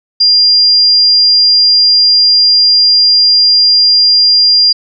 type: tone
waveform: sine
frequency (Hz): 4800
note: D8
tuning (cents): +37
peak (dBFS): -4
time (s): 0.2-4.73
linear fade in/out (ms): 10
effects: none